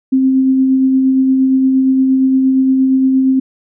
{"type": "tone with tremolo", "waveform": "sine", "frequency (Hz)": 263.5, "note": "C4", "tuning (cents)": 12, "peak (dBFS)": -7, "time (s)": [0.12, 3.4], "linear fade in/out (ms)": 10, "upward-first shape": "sine", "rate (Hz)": 8.6, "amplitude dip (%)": 25, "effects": []}